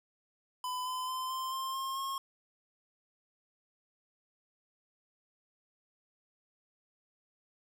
square tone with pitch steps, 1005 / 1017.3 / 1029.7 / 1042.2 / 1055 / 1067.8 / 1080.9 Hz, B5 / C6 / C6 / C6 / C6 / C6 / C#6, +30 / -49 / -28 / -7 / +14 / +35 / -44 cents, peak -35 dBFS, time 0.64-2.18 s, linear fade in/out 2 ms, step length 220 ms, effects none

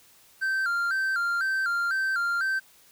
triangle tone with vibrato, 1471 Hz, F#6, 11 cents flat, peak -22 dBFS, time 0.41-2.6 s, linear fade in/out 20 ms, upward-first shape square, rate 2 Hz, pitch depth 95 cents each way, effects white hiss -57 dBFS RMS until 2.91 s

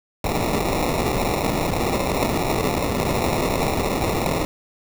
violet noise with sample-and-hold, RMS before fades -22 dBFS, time 0.24-4.45 s, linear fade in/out 2 ms, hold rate 1575 Hz, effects none

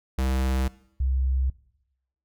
square / sine tone pair in turn, 65.41 / 65.41 Hz, C2 / C2, 0 / 0 cents, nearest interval unison, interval 0 cents, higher neither, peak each -23 / -21 dBFS, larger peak second, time 0.18-0.68 / 1-1.5 s, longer neither, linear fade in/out 5 ms, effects noise-tail reverb RT60 0.8 s tail -20 dB re dry

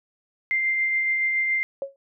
sine tone with tremolo, 2093 Hz, C7, in tune, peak -19 dBFS, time 0.51-1.63 s, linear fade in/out 0 ms, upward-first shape triangle, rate 7.1 Hz, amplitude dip 30%
sine tone with exponential decay, 550 Hz, C#5, 14 cents flat, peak -22 dBFS, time 1.82-1.96 s, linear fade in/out 1 ms, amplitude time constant 29 ms
effects none

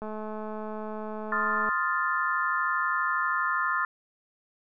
click train, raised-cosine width 1 ms, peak -24 dBFS, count 360, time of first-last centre 0.02-1.69 s, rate 215 Hz
sine chord, F dominant seventh, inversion second, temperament equal, 1046.5 / 1244.5 / 1396.9 / 1760 Hz, C6 / Eb6 / F6 / A6, 0 / 0 / 0 / 0 cents, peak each -30 dBFS, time 1.32-3.85 s, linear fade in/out 2 ms
effects none

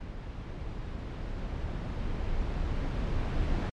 brown noise with level ramp, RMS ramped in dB -39 to -28 dBFS, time 0-3.7 s, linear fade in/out 10 ms, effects low-pass 4000 Hz 12 dB/octave + MP3 64 kbps

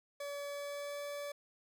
40% pulse tone with pitch glide, 571 to 576 Hz, D5 to D5, -49 to -34 cents, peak -39 dBFS, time 0.2-1.32 s, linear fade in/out 5 ms, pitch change +15 cents, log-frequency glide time 0.48-1.02 s, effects none

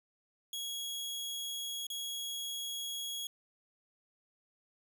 sawtooth tone with dropouts, 3322 Hz, G#7, in tune, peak -34 dBFS, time 0.53-3.27 s, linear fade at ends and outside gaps 2 ms, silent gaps 1.868-1.901 s, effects none

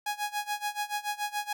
sawtooth tone with tremolo, 830.6 Hz, G#5, in tune, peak -24 dBFS, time 0.06-1.53 s, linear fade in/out 5 ms, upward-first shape sine, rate 7 Hz, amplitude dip 90%, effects none

